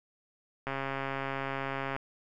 click train, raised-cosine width 0.5 ms, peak -19 dBFS, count 177, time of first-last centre 0.67-1.964 s, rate 136 Hz, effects none

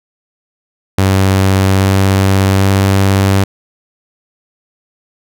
sawtooth tone with pitch steps, 96 / 96.72 / 97.45 Hz, G2 / G2 / G2, -36 / -23 / -10 cents, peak -4 dBFS, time 0.98-3.44 s, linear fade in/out 5 ms, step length 820 ms, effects none

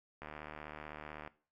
click train, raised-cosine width 0.5 ms, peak -30 dBFS, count 81, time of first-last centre 0.22-1.275 s, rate 75.8 Hz, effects noise-tail reverb RT60 0.4 s tail -18 dB re dry

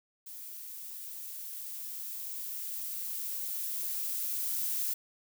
violet noise with level ramp, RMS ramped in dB -45 to -32 dBFS, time 0.26-4.94 s, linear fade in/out 10 ms, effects none

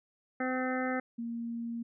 harmonic tone, 256.7 Hz, C4, 33 cents flat, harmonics 1 / 2 / 3 / 5 / 6 / 7 / 8, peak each -33 / -36 / -38 / -40 / -41 / -41 / -42 dBFS, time 0.4-1 s, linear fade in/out 5 ms
sine tone, 233.1 Hz, A#3, in tune, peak -34 dBFS, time 1.18-1.83 s, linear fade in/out 10 ms
effects none

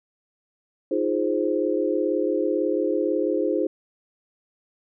sine chord, F minor seventh, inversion third, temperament equal, 311.1 / 349.2 / 415.3 / 523.3 Hz, Eb4 / F4 / Ab4 / C5, 0 / 0 / 0 / 0 cents, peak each -26 dBFS, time 0.91-3.67 s, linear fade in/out 5 ms, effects none

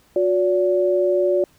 sine tone pair together, 362.1 / 574.8 Hz, F#4 / D5, -37 / -37 cents, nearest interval minor sixth, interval 800 cents, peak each -18 dBFS, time 0.16-1.44 s, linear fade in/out 2 ms, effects pink hiss -57 dBFS RMS until 1.58 s

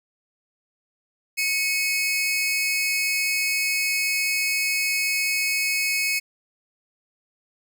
sawtooth tone pair together, 2202 / 2541 Hz, C#7 / D#7, -12 / +36 cents, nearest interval major second, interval 248 cents, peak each -21 dBFS, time 1.37-6.2 s, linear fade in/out 20 ms, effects none

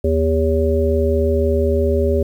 harmonic tone with a mistuned harmonic, 80.3 Hz, E2, 45 cents flat, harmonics 1 / 3 / 5 / 7, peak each -17 / -23 / -18 / -21 dBFS, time 0.04-2.23 s, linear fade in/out 5 ms, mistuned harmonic 1, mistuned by -43 cents, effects 8-bit

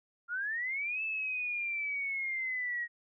sine linear two-way sweep, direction up then down, 1377 to 2637 to 1885 Hz, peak -32 dBFS, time 0.28-2.88 s, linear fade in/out 50 ms, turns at 1.03 s, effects none

